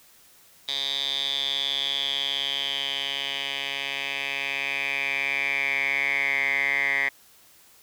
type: tone with band-pass filter sweep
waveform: 10% pulse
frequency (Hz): 138.59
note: C#3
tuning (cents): 0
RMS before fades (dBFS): -27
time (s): 0.68-7.09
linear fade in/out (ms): 5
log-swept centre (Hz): 3800 to 2000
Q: 8.9
effects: white hiss -55 dBFS RMS until 7.82 s